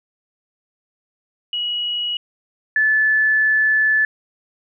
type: tone pair in turn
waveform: sine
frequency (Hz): 2912 / 1737.5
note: F#7 / A6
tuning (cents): -28 / -22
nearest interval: major sixth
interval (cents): 894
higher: first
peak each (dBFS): -20 / -13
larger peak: second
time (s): 1.53-2.17 / 2.76-4.05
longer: second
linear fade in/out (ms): 2
effects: none